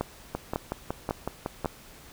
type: two click trains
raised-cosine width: 1 ms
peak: -13 / -15 dBFS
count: 4 / 8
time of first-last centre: 0.01-1.658 / 0.35-1.646 s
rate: 1.82 / 5.4 Hz
effects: pink hiss -50 dBFS RMS until 2.12 s